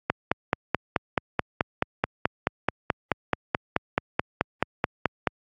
click train, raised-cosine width 0.5 ms, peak -5 dBFS, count 25, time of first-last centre 0.1-5.272 s, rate 4.64 Hz, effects high-pass 80 Hz 12 dB/octave + AAC 48 kbps

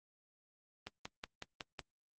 click train, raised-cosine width 0.2 ms, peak -24 dBFS, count 6, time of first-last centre 0.87-1.793 s, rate 5.42 Hz, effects Opus 24 kbps

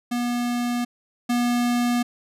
square tone pair in turn, 241.7 / 241.7 Hz, B3 / B3, -37 / -37 cents, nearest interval unison, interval 0 cents, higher neither, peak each -23 / -20 dBFS, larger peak second, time 0.11-0.85 / 1.29-2.03 s, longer neither, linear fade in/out 10 ms, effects resampled to 32000 Hz

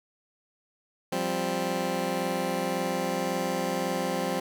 15% pulse chord, F suspended second, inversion none, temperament just, 174.61 / 196.44 / 261.9 Hz, F3 / G3 / C4, 0 / +4 / +2 cents, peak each -26 dBFS, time 1.12-4.4 s, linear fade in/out 5 ms, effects none

